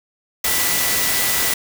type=tone in noise; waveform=sine; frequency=1975.5 Hz; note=B6; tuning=in tune; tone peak=-27 dBFS; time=0.44-1.54 s; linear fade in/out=5 ms; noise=white; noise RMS=-19 dBFS; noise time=0.44-1.54 s; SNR=-11 dB; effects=none

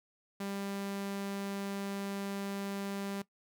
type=tone; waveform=sawtooth; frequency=198.3 Hz; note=G3; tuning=20 cents sharp; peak=-32 dBFS; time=0.4-3.22 s; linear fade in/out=5 ms; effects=noise-tail reverb RT60 0.1 s tail -19 dB re dry

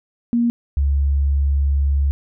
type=tone pair in turn; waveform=sine; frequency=236.3 / 70.03 Hz; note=A#3 / C#2; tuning=+24 / +18 cents; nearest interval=octave + major sixth; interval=2106 cents; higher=first; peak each=-14 dBFS; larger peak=neither; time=0.33-0.5 / 0.77-2.11 s; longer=second; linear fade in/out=0 ms; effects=none

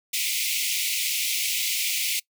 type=high-pass noise; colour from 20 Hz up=pink; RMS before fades=-26 dBFS; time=0.13-2.2 s; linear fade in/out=10 ms; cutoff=2100 Hz; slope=96 dB/octave; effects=noise-tail reverb RT60 0.1 s tail -23 dB re dry

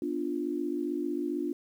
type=chord; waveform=sine; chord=B diminished; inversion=none; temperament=equal; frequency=246.9 / 293.7 / 349.2 Hz; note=B3 / D4 / F4; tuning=0 / 0 / 0 cents; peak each=-37 / -32 / -33 dBFS; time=0.02-1.53 s; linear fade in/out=2 ms; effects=10-bit

